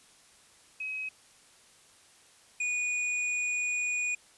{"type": "tone pair in turn", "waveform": ["sine", "square"], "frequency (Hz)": [2543, 2461], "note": ["D#7", "D#7"], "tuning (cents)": [37, -20], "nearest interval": "minor second", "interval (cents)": 57, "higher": "first", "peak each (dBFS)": [-33, -29], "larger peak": "second", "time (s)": [[0.8, 1.09], [2.6, 4.15]], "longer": "second", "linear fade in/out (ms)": 5, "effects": ["white hiss -59 dBFS RMS until 4.37 s", "resampled to 24000 Hz"]}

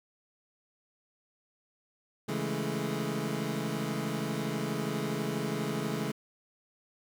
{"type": "chord", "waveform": "25% pulse", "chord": "A major seventh", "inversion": "first", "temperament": "equal", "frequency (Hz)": [138.59, 164.81, 207.7, 220], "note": ["C#3", "E3", "G#3", "A3"], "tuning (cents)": [0, 0, 0, 0], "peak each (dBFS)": -33, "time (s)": [2.28, 6.12], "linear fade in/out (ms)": 10, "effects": []}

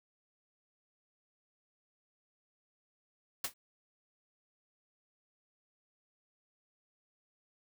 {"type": "noise with exponential decay", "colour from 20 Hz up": "white", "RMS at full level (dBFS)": -29, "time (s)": [3.44, 3.54], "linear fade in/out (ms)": 5, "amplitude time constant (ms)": 20, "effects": []}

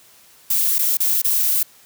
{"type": "noise with dropouts", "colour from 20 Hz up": "violet", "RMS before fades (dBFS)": -18, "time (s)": [0.5, 1.63], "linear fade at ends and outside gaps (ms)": 5, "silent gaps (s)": [[0.784, 0.79], [0.971, 1.002], [1.218, 1.244]], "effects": ["white hiss -50 dBFS RMS until 1.85 s", "high-pass 60 Hz 12 dB/octave"]}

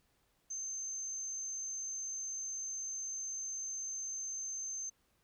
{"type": "tone", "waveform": "sine", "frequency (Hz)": 6272, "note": "G8", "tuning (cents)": 0, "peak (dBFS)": -38, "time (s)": [0.5, 4.9], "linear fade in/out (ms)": 10, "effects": ["pink hiss -75 dBFS RMS until 5.23 s"]}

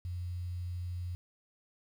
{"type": "tone with quantisation", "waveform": "sine", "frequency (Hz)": 88.7, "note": "F2", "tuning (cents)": 27, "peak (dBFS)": -35, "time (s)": [0.05, 1.15], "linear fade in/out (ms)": 0, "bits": 10, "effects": []}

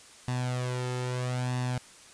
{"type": "tone with flanger", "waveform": "sawtooth", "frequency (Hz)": 125.4, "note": "B2", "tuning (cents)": 27, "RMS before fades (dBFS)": -31, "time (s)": [0.28, 1.78], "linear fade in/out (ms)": 0, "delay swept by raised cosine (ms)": [1.1, 2.3], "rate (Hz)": 0.77, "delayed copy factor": 0.65, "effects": ["white hiss -52 dBFS RMS until 2.13 s", "resampled to 22050 Hz"]}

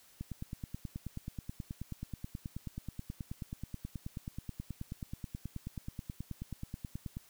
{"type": "click train", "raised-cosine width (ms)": 5, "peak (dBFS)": -27, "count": 66, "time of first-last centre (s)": [0.21, 7.169], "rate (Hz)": 9.34, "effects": ["white hiss -62 dBFS RMS until 7.29 s"]}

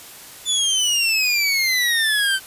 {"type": "exponential sweep", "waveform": "25% pulse", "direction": "down", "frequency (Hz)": [3521, 1529], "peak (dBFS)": -13, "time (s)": [0.45, 2.4], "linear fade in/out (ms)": 50, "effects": ["white hiss -40 dBFS RMS until 2.46 s", "resampled to 32000 Hz"]}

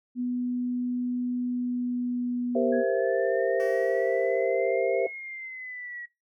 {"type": "tone with pitch glide", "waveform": "sine", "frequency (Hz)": [246.9, 244.5], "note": ["B3", "B3"], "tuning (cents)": [0, -17], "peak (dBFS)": -26, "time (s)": [0.15, 2.84], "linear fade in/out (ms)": 50, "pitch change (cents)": -17, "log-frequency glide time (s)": [1.44, 2.53]}
{"type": "chord", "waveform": "sine", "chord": "C dominant seventh", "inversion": "second", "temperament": "equal with one note detuned", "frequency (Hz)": [392, 466.2, 523.3, 665.8], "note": ["G4", "Bb4", "C5", "E5"], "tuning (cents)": [0, 0, 0, 17], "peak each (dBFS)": [-29, -28, -27, -29], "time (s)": [2.55, 5.07], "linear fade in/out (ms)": 5}
{"type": "linear two-way sweep", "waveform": "sine", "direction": "up then down", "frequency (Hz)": [1661.2, 2176, 1913], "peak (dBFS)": -36, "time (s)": [2.72, 6.06], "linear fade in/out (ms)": 10, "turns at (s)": 5.05}
{"type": "tone with exponential decay", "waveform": "10% pulse", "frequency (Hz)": 380.2, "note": "F#4", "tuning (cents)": 47, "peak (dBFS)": -33, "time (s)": [3.6, 5.12], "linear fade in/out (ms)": 0, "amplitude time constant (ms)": 330}
{"effects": ["noise-tail reverb RT60 0.2 s tail -20 dB re dry"]}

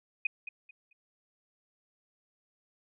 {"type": "tone with echo", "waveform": "sine", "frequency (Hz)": 2489, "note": "D#7", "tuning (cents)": 0, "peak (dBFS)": -25, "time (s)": [0.25, 0.27], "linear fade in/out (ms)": 5, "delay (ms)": 220, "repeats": 3, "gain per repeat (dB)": -12, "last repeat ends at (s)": 0.93, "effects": []}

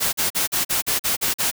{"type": "noise bursts", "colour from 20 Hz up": "white", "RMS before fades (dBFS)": -21, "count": 9, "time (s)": [0, 1.514], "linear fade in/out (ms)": 20, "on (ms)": 130, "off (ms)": 43, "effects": []}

